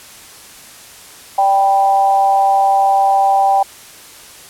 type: tone with amplitude modulation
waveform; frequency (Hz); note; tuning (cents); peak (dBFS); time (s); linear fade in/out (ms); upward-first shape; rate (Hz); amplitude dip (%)
sine; 784; G5; 0; -6; 1.38-3.63; 5; sine; 200; 65
effects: white hiss -38 dBFS RMS until 4.49 s + low-pass 12000 Hz 12 dB/octave